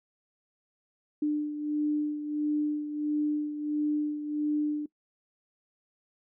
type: beating tone pair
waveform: sine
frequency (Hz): 298.4 / 299.9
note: D4 / D4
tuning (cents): +28 / +36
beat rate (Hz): 1.5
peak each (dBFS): -27 / -34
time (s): 1.22-4.86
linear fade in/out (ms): 5
effects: noise-tail reverb RT60 0.1 s tail -21 dB re dry